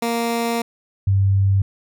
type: tone pair in turn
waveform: 15% pulse / sine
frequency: 233.1 / 97.76 Hz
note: A#3 / G2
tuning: 0 / -4 cents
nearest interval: octave + minor third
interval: 1504 cents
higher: first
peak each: -13 dBFS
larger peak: neither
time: 0.02-0.62 / 1.07-1.62 s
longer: first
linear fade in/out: 5 ms
effects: none